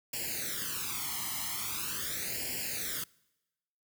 white noise with flanger, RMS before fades -36 dBFS, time 0.13-3.04 s, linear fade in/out 5 ms, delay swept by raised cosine 0.4 to 0.99 ms, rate 0.42 Hz, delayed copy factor +0.95, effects noise-tail reverb RT60 1.0 s tail -25 dB re dry + high-pass 60 Hz 12 dB/octave

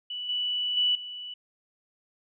sine tone with level steps, 2961 Hz, F#7, 1 cent sharp, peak -32 / -26 / -21 / -36 dBFS, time 0.1-1.34 s, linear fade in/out 5 ms, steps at 0.29 / 0.77 / 0.95 s, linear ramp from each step 2 ms, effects none

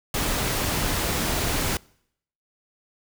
pink noise, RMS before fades -25 dBFS, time 0.14-1.77 s, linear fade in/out 2 ms, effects noise-tail reverb RT60 0.7 s tail -25 dB re dry

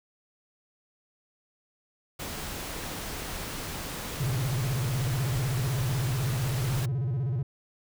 pink noise, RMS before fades -36 dBFS, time 2.19-6.86 s, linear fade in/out 10 ms
triangle tone with vibrato, 127.6 Hz, C3, 43 cents flat, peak -24 dBFS, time 4.2-7.43 s, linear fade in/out 5 ms, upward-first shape square, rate 16 Hz, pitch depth 180 cents each way
effects none

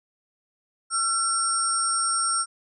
sine tone cluster, 1355 / 5370 / 5570 / 8600 Hz, E6 / E8 / F8 / C9, +47 / +31 / -5 / +47 cents, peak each -25 / -34 / -31 / -25 dBFS, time 0.9-2.46 s, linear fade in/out 50 ms, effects none

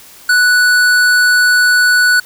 sine tone with hard clipping, 1480 Hz, F#6, in tune, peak -9 dBFS, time 0.29-2.2 s, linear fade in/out 5 ms, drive 14 dB, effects white hiss -39 dBFS RMS until 2.25 s

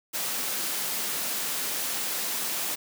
white high-pass noise, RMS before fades -30 dBFS, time 0.13-2.76 s, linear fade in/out 20 ms, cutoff 160 Hz, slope 24 dB/octave, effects none

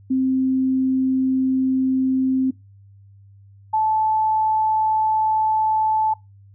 sine tone pair in turn, 261.6 / 871.1 Hz, C4 / A5, 0 / -18 cents, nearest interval octave + major sixth, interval 2082 cents, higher second, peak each -16 dBFS, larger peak neither, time 0.1-2.51 / 3.73-6.14 s, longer neither, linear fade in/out 10 ms, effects noise-tail reverb RT60 0.2 s tail -21 dB re dry + added 99 Hz sine -45 dBFS peak until 6.54 s

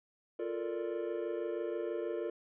triangle chord, Bb major seventh, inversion second, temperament equal, 349.2 / 440 / 466.2 / 587.3 Hz, F4 / A4 / Bb4 / D5, 0 / 0 / 0 / 0 cents, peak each -36 / -39 / -38 / -40 dBFS, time 0.39-2.3 s, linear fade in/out 5 ms, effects resampled to 8000 Hz

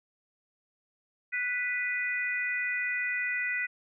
harmonic tone, 493.9 Hz, B4, in tune, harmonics 3 / 4 / 5, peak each -35 / -30 / -35 dBFS, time 1.32-3.67 s, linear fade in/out 20 ms, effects none

